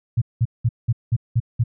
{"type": "tone bursts", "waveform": "sine", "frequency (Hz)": 116.54, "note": "A#2", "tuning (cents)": 0, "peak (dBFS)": -14, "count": 7, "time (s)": [0.17, 1.639], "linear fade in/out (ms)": 10, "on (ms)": 47, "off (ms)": 190, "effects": []}